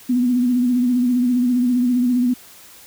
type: tone with vibrato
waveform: sine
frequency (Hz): 246.9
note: B3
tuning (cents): 0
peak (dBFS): -14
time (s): 0.09-2.34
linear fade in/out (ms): 10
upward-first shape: sine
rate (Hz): 15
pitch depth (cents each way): 47
effects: white hiss -44 dBFS RMS until 2.86 s